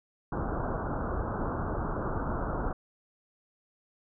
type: low-pass noise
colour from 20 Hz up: pink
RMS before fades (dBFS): -32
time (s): 0.32-2.73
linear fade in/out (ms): 5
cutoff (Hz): 1500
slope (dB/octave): 96
effects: none